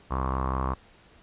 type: tone with low-pass filter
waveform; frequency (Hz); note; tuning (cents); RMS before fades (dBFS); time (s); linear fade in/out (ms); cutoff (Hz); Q
sawtooth; 65.41; C2; 0; -28; 0.1-0.75; 20; 1100; 7.3
effects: pink hiss -56 dBFS RMS until 1.22 s + resampled to 8000 Hz